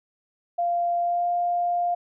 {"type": "tone with pitch glide", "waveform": "sine", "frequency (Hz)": [694, 701.3], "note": ["F5", "F5"], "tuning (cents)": [-11, 7], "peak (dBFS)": -21, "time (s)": [0.58, 1.95], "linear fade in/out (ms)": 10, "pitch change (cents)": 18, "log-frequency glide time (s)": [1, 1.25], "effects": []}